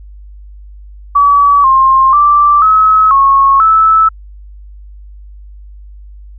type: tone with pitch steps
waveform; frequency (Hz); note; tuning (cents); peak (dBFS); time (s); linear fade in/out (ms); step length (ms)
sine; 1142 / 1062 / 1172 / 1285 / 1096 / 1309; D6 / C6 / D6 / E6 / C#6 / E6; -49 / +25 / -4 / -45 / -20 / -13; -4; 1.15-4.09; 10; 490
effects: added 50 Hz sine -30 dBFS peak until 6.38 s